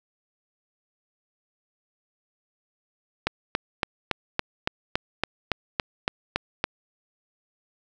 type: click train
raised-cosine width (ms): 0.3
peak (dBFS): -6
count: 13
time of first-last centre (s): 3.27-6.641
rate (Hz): 3.56
effects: none